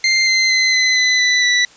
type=tone with pitch steps; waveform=25% pulse; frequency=2093 / 2071 / 2050 / 2029 / 2008 / 1987 / 1966.4 Hz; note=C7 / C7 / C7 / B6 / B6 / B6 / B6; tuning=0 / -18 / -36 / +46 / +28 / +10 / -8 cents; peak=-8 dBFS; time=0.04-1.65 s; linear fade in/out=2 ms; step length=230 ms; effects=white hiss -45 dBFS RMS until 1.76 s + resampled to 16000 Hz